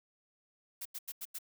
blue noise bursts, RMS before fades -41 dBFS, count 5, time 0.81-1.387 s, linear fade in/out 10 ms, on 45 ms, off 88 ms, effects none

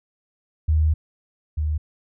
sine tone pair in turn, 77.78 / 76.4 Hz, D#2 / D#2, 0 / -31 cents, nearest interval unison, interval 31 cents, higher first, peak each -15 / -20 dBFS, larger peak first, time 0.68-0.94 / 1.57-1.78 s, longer first, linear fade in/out 10 ms, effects none

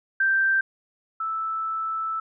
sine tone pair in turn, 1568 / 1316.8 Hz, G6 / E6, 0 / -2 cents, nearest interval minor third, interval 302 cents, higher first, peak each -18 / -25 dBFS, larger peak first, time 0.2-0.61 / 1.2-2.2 s, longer second, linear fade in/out 5 ms, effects none

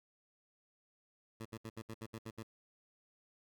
15% pulse tone bursts, 112.1 Hz, A2, 33 cents sharp, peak -37 dBFS, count 9, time 1.4-2.431 s, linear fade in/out 10 ms, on 55 ms, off 67 ms, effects none

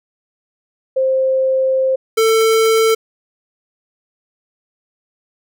sine / square tone pair in turn, 526 / 445.9 Hz, C5 / A4, +9 / +23 cents, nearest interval minor third, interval 286 cents, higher first, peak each -12 / -11 dBFS, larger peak second, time 0.96-1.96 / 2.17-2.95 s, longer first, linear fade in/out 10 ms, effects none

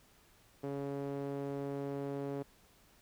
sawtooth tone with band-pass filter, 140 Hz, C#3, 18 cents sharp, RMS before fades -39 dBFS, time 0.63-2.43 s, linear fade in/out 10 ms, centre 410 Hz, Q 1.6, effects pink hiss -65 dBFS RMS until 3.01 s

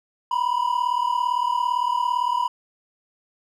triangle tone pair together, 962.3 / 1000 Hz, B5 / B5, -45 / +21 cents, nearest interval minor second, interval 66 cents, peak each -21 dBFS, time 0.31-2.48 s, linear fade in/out 5 ms, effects none

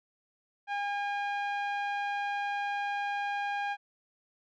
sawtooth tone with low-pass filter, 811 Hz, G#5, 41 cents flat, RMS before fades -33 dBFS, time 0.67-3.77 s, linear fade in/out 50 ms, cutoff 2200 Hz, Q 1.2, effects none

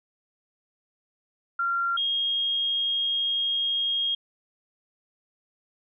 sine tone pair in turn, 1380 / 3254 Hz, F6 / G#7, -21 / -36 cents, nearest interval octave + minor third, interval 1485 cents, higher second, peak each -23 dBFS, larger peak neither, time 1.59-1.97 / 1.97-4.15 s, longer second, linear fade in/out 5 ms, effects none

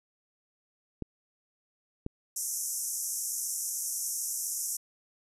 clicks, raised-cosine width 3 ms, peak -21 dBFS, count 2, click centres 1.023 / 2.064 s
pink band-pass noise, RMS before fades -34 dBFS, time 2.36-4.77 s, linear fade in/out 5 ms, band 5600 to 13000 Hz, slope 96 dB/octave
effects none

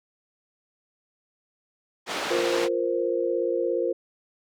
pink band-pass noise, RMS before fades -30 dBFS, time 2.06-2.69 s, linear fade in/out 50 ms, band 400 to 4900 Hz, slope 12 dB/octave
sine chord, F suspended fourth, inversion none, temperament equal, 349.2 / 466.2 / 523.3 Hz, F4 / Bb4 / C5, 0 / 0 / 0 cents, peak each -27 dBFS, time 2.3-3.93 s, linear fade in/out 10 ms
effects none

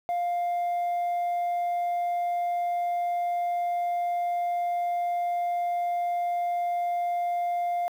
sine tone, 701 Hz, F5, 6 cents sharp, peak -22 dBFS, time 0.09-7.88 s, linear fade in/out 0 ms, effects tanh soft clip ceiling -24 dBFS + 9-bit

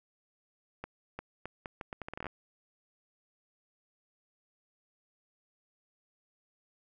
accelerating click train, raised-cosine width 0.5 ms, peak -24 dBFS, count 15, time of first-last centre 0.84-2.267 s, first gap 350 ms, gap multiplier 0.76, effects none

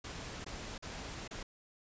pink noise with dropouts, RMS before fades -44 dBFS, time 0.04-1.43 s, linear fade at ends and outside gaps 5 ms, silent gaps 0.445-0.462 / 0.78-0.824 / 1.278-1.309 s, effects resampled to 16000 Hz

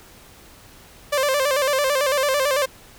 sawtooth tone with vibrato, 554.4 Hz, C#5, in tune, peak -14 dBFS, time 1.12-2.66 s, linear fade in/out 10 ms, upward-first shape square, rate 9 Hz, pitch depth 89 cents each way, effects pink hiss -47 dBFS RMS until 2.98 s

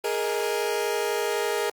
sawtooth chord, Ab suspended second, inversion none, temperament just, 415.3 / 467.2 / 623 Hz, Ab4 / Bb4 / Eb5, 0 / +4 / +2 cents, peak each -23 / -24 / -29 dBFS, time 0.04-1.7 s, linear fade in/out 5 ms, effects Opus 24 kbps

